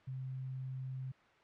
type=tone; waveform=sine; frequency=130.81 Hz; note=C3; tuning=in tune; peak=-39 dBFS; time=0.07-1.12 s; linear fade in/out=10 ms; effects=white hiss -64 dBFS RMS until 1.43 s + low-pass 2000 Hz 12 dB/octave